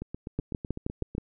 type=two click trains; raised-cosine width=3 ms; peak=-22 / -16 dBFS; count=10 / 6; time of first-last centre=0.02-1.151 / 0.39-1.181 s; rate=7.96 / 6.32 Hz; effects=none